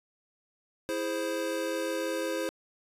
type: chord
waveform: square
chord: E augmented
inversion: none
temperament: equal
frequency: 329.6 / 415.3 / 523.3 Hz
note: E4 / G#4 / B#4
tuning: 0 / 0 / 0 cents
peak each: -35 / -38 / -33 dBFS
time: 0.89-2.49 s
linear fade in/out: 0 ms
effects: resampled to 32000 Hz